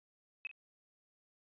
sine tone with echo, 2553 Hz, D#7, 44 cents sharp, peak -35 dBFS, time 0.45-0.47 s, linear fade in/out 0 ms, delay 43 ms, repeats 1, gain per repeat -14 dB, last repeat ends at 0.513 s, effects tanh soft clip ceiling -35 dBFS + resampled to 8000 Hz

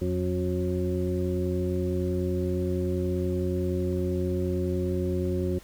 harmonic tone with a mistuned harmonic, 90.6 Hz, F#2, 36 cents flat, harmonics 1 / 2 / 3 / 4 / 6, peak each -29 / -31 / -35 / -29 / -37 dBFS, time 0.01-5.59 s, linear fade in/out 10 ms, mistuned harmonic 1, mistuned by -79 cents, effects added 50 Hz sine -52 dBFS peak until 5.63 s + pink hiss -52 dBFS RMS until 5.63 s

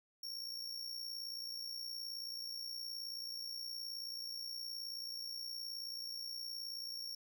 45% pulse tone with amplitude modulation, 5510 Hz, F8, 24 cents flat, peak -40 dBFS, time 0.23-7.15 s, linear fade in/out 5 ms, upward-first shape sine, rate 58.9 Hz, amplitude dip 55%, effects none

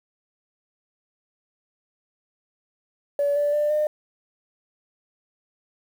sine tone with pitch steps, 572 / 582.7 / 593.5 / 604.6 Hz, D5 / D5 / D5 / D#5, -46 / -14 / +18 / -50 cents, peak -18 dBFS, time 3.19-3.87 s, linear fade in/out 2 ms, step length 170 ms, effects tanh soft clip ceiling -15 dBFS + 8-bit

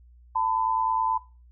sine tone pair together, 894 / 1003.3 Hz, A5 / B5, +27 / +27 cents, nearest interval major second, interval 200 cents, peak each -25 dBFS, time 0.35-1.18 s, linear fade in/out 10 ms, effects noise-tail reverb RT60 0.3 s tail -18 dB re dry + added 60 Hz sine -50 dBFS peak until 1.51 s

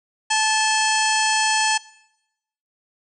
harmonic tone with a mistuned harmonic, 871 Hz, A5, 18 cents flat, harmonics 1 / 2 / 3 / 4 / 5 / 6 / 7 / 8 / 9 / 10, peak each -21 / -24 / -26 / -27 / -28 / -29 / -29 / -30 / -31 / -31 dBFS, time 0.3-1.78 s, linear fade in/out 10 ms, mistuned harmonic 4, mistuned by -140 cents, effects noise-tail reverb RT60 0.9 s tail -22 dB re dry

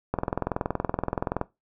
click train, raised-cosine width 1 ms, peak -11 dBFS, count 28, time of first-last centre 0.14-1.414 s, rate 21.2 Hz, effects noise-tail reverb RT60 0.2 s tail -18 dB re dry

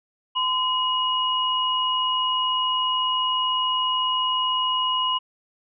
sine tone pair together, 1021 / 2895 Hz, C6 / F#7, -43 / -38 cents, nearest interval octave + tritone, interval 1805 cents, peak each -23 dBFS, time 0.35-5.19 s, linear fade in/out 20 ms, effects none

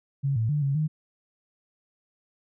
sine tone with pitch steps, 138.5 / 112 / 148.2 / 138.5 / 154.2 Hz, C#3 / A2 / D3 / C#3 / D#3, -1 / +31 / +16 / -1 / -15 cents, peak -22 dBFS, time 0.23-0.88 s, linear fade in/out 20 ms, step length 130 ms, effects none

